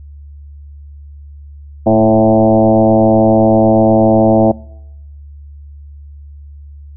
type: tone with frequency modulation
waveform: sine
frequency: 440 Hz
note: A4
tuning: in tune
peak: -6 dBFS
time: 1.86-4.52 s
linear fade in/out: 10 ms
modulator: 109 Hz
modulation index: 2.8
effects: noise-tail reverb RT60 0.9 s tail -25 dB re dry + added 72 Hz sine -31 dBFS peak until 6.96 s